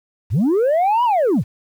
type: linear two-way sweep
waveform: sine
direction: up then down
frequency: 71.8 to 1000 to 71.8 Hz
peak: -11 dBFS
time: 0.3-1.44 s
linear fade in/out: 50 ms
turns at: 1.04 s
effects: tanh soft clip ceiling -12 dBFS + 8-bit